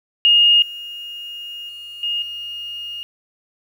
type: tone with level steps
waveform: sine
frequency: 2848 Hz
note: F7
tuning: 33 cents sharp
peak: -9 / -29 / -32 / -19 / -27 dBFS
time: 0.25-3.03 s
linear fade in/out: 0 ms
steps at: 0.62 / 1.69 / 2.03 / 2.22 s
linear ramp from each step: 2 ms
effects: 8-bit